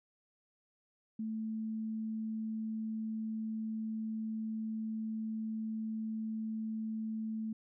sine tone, 220 Hz, A3, in tune, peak -35 dBFS, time 1.19-7.53 s, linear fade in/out 5 ms, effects none

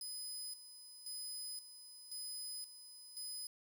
20% pulse tone with tremolo, 5010 Hz, D#8, 11 cents sharp, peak -38 dBFS, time 0.01-3.47 s, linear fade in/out 2 ms, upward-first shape square, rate 0.95 Hz, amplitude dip 70%, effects 11-bit

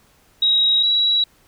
sine tone pair in turn, 3816 / 3892 Hz, A#7 / B7, +40 / -26 cents, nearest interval unison, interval 34 cents, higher second, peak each -13 / -14 dBFS, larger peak first, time 0.42-0.83 / 0.83-1.24 s, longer neither, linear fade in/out 5 ms, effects pink hiss -56 dBFS RMS until 1.47 s

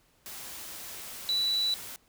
sine tone in noise, 3951 Hz, B7, in tune, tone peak -25 dBFS, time 1.29-1.74 s, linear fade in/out 0 ms, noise white, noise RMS -42 dBFS, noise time 0.26-1.96 s, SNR +14 dB, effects pink hiss -66 dBFS RMS until 2.08 s

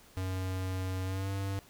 square tone with pitch glide, 93.5 to 97.81 Hz, F#2 to G2, +19 to -3 cents, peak -33 dBFS, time 0.17-1.59 s, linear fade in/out 0 ms, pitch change +78 cents, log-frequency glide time 1.04-1.3 s, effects pink hiss -58 dBFS RMS until 1.69 s

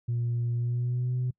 sine tone with pitch glide, 119 to 125.71 Hz, A#2 to B2, +36 to +31 cents, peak -24 dBFS, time 0.08-1.31 s, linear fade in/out 10 ms, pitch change +95 cents, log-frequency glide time 0.56-1.16 s, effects noise-tail reverb RT60 0.1 s tail -26 dB re dry + tanh soft clip ceiling -23 dBFS

